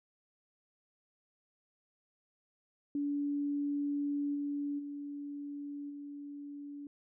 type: tone with level steps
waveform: sine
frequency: 287.2 Hz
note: D4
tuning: 39 cents flat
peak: -31 / -33 / -39 / -42 dBFS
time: 2.95-6.87 s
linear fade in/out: 2 ms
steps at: 4.34 / 4.78 / 5.89 s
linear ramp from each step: 20 ms
effects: none